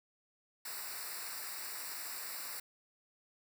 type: noise with comb filter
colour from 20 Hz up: white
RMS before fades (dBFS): -43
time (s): 0.65-2.6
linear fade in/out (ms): 5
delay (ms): 0.31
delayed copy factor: -0.95
effects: none